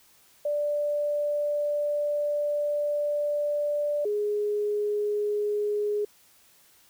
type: tone pair in turn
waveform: sine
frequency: 587.3 / 416.1 Hz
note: D5 / G#4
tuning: 0 / +3 cents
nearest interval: tritone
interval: 597 cents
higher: first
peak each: -24 dBFS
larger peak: neither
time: 0.45-4.05 / 4.05-6.05 s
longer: first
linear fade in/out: 5 ms
effects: white hiss -59 dBFS RMS until 6.89 s